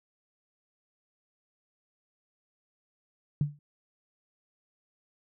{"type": "tone with exponential decay", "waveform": "sine", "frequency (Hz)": 146.2, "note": "D3", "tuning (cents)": -7, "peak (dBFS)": -20, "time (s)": [3.41, 3.59], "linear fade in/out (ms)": 2, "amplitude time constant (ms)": 38, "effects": []}